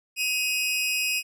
sawtooth tone pair together, 2523 / 2823 Hz, D#7 / F7, +23 / +18 cents, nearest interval major second, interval 195 cents, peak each -21 / -29 dBFS, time 0.16-1.23 s, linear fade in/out 50 ms, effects resampled to 32000 Hz

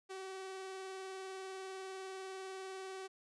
sawtooth tone with vibrato, 380.6 Hz, F#4, 49 cents sharp, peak -40 dBFS, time 0.09-3.08 s, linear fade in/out 20 ms, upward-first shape sine, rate 20 Hz, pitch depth 25 cents each way, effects resampled to 22050 Hz + 13-bit

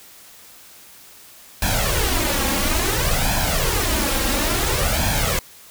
pink noise with flanger, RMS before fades -20 dBFS, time 1.62-5.39 s, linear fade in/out 2 ms, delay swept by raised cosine 1.2 to 3.7 ms, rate 0.58 Hz, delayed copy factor +0.7, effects white hiss -45 dBFS RMS until 5.7 s

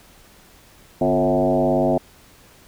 sine tone with frequency modulation, 450.6 Hz, A4, 41 cents sharp, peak -15 dBFS, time 1.01-1.98 s, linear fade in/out 5 ms, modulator 97.5 Hz, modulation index 2.9, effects pink hiss -50 dBFS RMS until 2.67 s

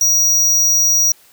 square tone, 5760 Hz, F#8, 47 cents flat, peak -11 dBFS, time 0.01-1.12 s, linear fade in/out 2 ms, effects white hiss -49 dBFS RMS until 1.32 s

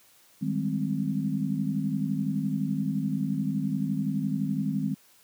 sine chord, Ab major seventh, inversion second, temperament equal, 155.56 / 196 / 207.7 / 261.6 Hz, Eb3 / G3 / Ab3 / C4, 0 / 0 / 0 / 0 cents, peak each -31 dBFS, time 0.41-4.95 s, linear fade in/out 20 ms, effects white hiss -59 dBFS RMS until 5.23 s + high-pass 60 Hz 12 dB/octave

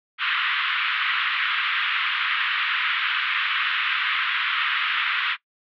pink band-pass noise, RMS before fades -24 dBFS, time 0.18-5.37 s, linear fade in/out 50 ms, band 1200 to 3400 Hz, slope 48 dB/octave, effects noise-tail reverb RT60 0.1 s tail -19 dB re dry

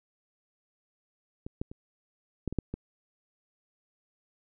clicks, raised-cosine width 3 ms, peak -25 / -19 / -30 / -17 / -23 / -14 / -21 dBFS, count 7, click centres 1.465 / 1.615 / 1.715 / 2.477 / 2.526 / 2.587 / 2.74 s, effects none

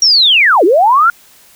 sine linear two-way sweep, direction down then up, 5700 to 313.1 to 1434 Hz, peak -5 dBFS, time 0.02-1.1 s, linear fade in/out 2 ms, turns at 0.64 s, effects white hiss -44 dBFS RMS until 1.55 s

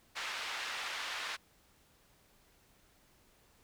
pink band-pass noise, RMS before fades -40 dBFS, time 0.15-1.37 s, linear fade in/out 20 ms, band 1300 to 3900 Hz, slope 12 dB/octave, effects pink hiss -67 dBFS RMS until 3.63 s

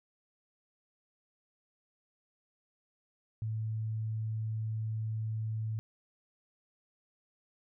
sine tone, 110 Hz, A2, in tune, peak -32 dBFS, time 3.42-5.79 s, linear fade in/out 0 ms, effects none

